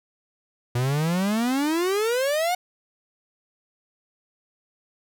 45% pulse exponential sweep, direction up, 118.8 to 739 Hz, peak -21 dBFS, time 0.75-2.55 s, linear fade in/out 5 ms, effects none

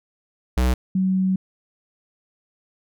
square / sine tone pair in turn, 62.8 / 188.19 Hz, B1 / F#3, +30 / +30 cents, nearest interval octave + perfect fifth, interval 1900 cents, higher second, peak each -17 dBFS, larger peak neither, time 0.57-0.74 / 0.95-1.36 s, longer second, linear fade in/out 5 ms, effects none

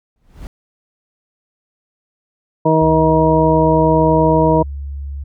brown noise with exponential growth, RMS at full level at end -26 dBFS, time 0.16-0.47 s, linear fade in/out 1 ms, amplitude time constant 66 ms
harmonic tone, 158.7 Hz, D#3, 35 cents sharp, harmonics 1 / 2 / 3 / 4 / 6, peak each -16 / -16 / -16 / -16 / -16 dBFS, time 2.65-4.63 s, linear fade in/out 10 ms
sine tone with pitch glide, 69.3 to 70.15 Hz, C#2 to C#2, 0 to +21 cents, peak -23 dBFS, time 2.81-5.24 s, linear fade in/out 10 ms, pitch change +21 cents, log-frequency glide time 3.42-4.19 s
effects none

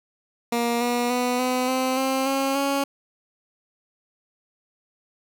15% pulse tone with pitch steps, 236.2 / 241.7 / 247.4 / 253.2 / 259.1 / 265.1 / 271.3 / 277.7 Hz, A#3 / B3 / B3 / B3 / C4 / C4 / C#4 / C#4, +23 / -37 / +3 / +43 / -17 / +23 / -37 / +3 cents, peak -15 dBFS, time 0.52-2.84 s, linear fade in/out 5 ms, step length 290 ms, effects none

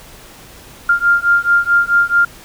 sine beating tone pair, 1396.9 / 1401.5 Hz, F6 / F6, 0 / +6 cents, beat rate 4.6 Hz, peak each -13 dBFS, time 0.89-2.25 s, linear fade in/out 5 ms, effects pink hiss -39 dBFS RMS until 2.44 s

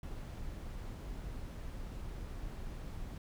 brown noise, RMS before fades -43 dBFS, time 0.03-3.18 s, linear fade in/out 2 ms, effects none

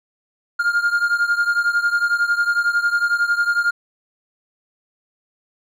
triangle beating tone pair, 1406 / 1417 Hz, F6 / F6, +11 / +25 cents, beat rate 11 Hz, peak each -16 / -19 dBFS, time 0.59-3.71 s, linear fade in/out 10 ms, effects none

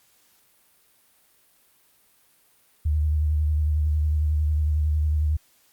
sine tone with vibrato, 76 Hz, D#2, 40 cents flat, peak -19 dBFS, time 2.85-5.37 s, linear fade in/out 10 ms, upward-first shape sine, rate 11 Hz, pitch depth 39 cents each way, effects white hiss -61 dBFS RMS until 5.72 s + Opus 48 kbps

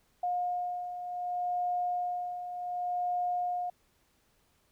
sine beating tone pair, 714 / 714.67 Hz, F5 / F5, +38 / +40 cents, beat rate 0.67 Hz, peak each -38 / -31 dBFS, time 0.23-3.7 s, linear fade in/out 5 ms, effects pink hiss -70 dBFS RMS until 4.71 s

